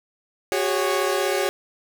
sawtooth chord, F# suspended second, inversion none, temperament equal with one note detuned, 370 / 406.1 / 554.4 Hz, F#4 / G#4 / C#5, 0 / -39 / 0 cents, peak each -21 dBFS, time 0.52-1.49 s, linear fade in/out 0 ms, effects none

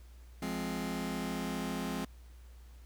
sawtooth chord, F minor, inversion none, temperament just, 174.61 / 209.5 / 261.9 Hz, F3 / Ab3 / C4, 0 / +15 / +2 cents, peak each -35 / -35 / -34 dBFS, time 0.42-2.05 s, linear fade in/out 5 ms, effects added 60 Hz sine -50 dBFS peak until 2.85 s + pink hiss -65 dBFS RMS until 2.85 s

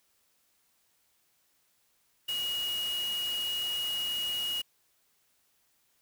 sine tone in noise, 2887 Hz, F#7, 43 cents flat, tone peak -30 dBFS, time 2.28-4.62 s, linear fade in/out 10 ms, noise white, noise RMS -42 dBFS, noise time 2.28-4.62 s, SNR +9 dB, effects white hiss -71 dBFS RMS until 6.01 s

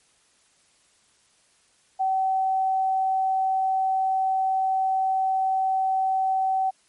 sine tone, 763 Hz, G5, 47 cents flat, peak -20 dBFS, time 1.99-6.71 s, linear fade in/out 20 ms, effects white hiss -62 dBFS RMS until 6.88 s + MP3 48 kbps

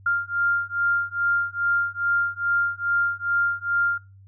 sine beating tone pair, 1396.9 / 1399.3 Hz, F6 / F6, 0 / +3 cents, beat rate 2.4 Hz, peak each -24 dBFS, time 0.06-3.98 s, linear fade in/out 5 ms, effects noise-tail reverb RT60 0.3 s tail -24 dB re dry + added 97 Hz sine -46 dBFS peak until 4.27 s

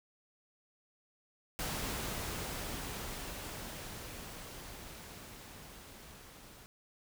pink noise with level ramp, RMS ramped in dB -37 to -55 dBFS, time 1.59-6.66 s, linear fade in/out 0 ms, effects none

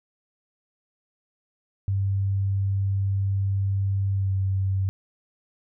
sine tone with pitch glide, 98 to 96.15 Hz, G2 to G2, 0 to -33 cents, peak -21 dBFS, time 1.88-4.89 s, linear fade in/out 0 ms, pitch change -33 cents, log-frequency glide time 4.14-4.32 s, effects none

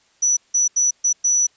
sine tone bursts at uneven times, 5920 Hz, F#8, in tune, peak -14 dBFS, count 5, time 0.22-0.37 / 0.54-0.68 / 0.76-0.91 / 1.04-1.13 / 1.24-1.47 s, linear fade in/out 10 ms, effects white hiss -59 dBFS RMS until 1.56 s + resampled to 16000 Hz

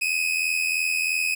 40% pulse tone pair together, 2489 / 2572 Hz, D#7 / E7, 0 / -43 cents, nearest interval minor second, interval 57 cents, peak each -24 dBFS, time 0.01-1.35 s, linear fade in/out 10 ms, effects 9-bit

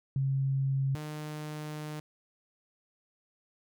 sine / sawtooth tone pair in turn, 135.5 / 151.96 Hz, C#3 / D#3, -39 / -41 cents, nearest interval major second, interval 198 cents, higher second, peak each -26 / -33 dBFS, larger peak first, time 0.16-0.95 / 0.95-2 s, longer second, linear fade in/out 2 ms, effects none

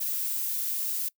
violet noise, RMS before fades -30 dBFS, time 0-1.09 s, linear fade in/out 10 ms, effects noise-tail reverb RT60 0.1 s tail -23 dB re dry

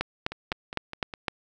two click trains, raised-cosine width 0.3 ms, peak -10 / -20 dBFS, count 6 / 5, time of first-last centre 0.01-1.282 / 0.32-1.138 s, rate 3.93 / 4.89 Hz, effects none

